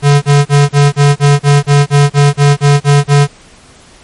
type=tone bursts; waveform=square; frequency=143.4 Hz; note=D3; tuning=41 cents flat; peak=-4 dBFS; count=14; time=0.02-3.275 s; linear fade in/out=50 ms; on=200 ms; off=35 ms; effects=pink hiss -40 dBFS RMS until 4.03 s + MP3 48 kbps